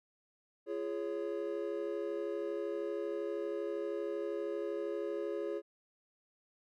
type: chord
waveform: triangle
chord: Db major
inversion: first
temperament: equal with one note detuned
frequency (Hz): 342.6 / 415.3 / 554.4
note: F4 / Ab4 / Db5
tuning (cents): -33 / 0 / 0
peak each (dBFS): -38 / -36 / -39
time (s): 0.66-5.62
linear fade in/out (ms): 50
effects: none